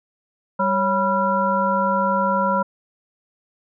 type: harmonic tone with a mistuned harmonic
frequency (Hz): 196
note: G3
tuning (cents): 0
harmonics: 1 / 3 / 5 / 7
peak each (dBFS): -24 / -23 / -20 / -24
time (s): 0.59-2.63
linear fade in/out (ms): 10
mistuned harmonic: 3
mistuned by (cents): -110
effects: none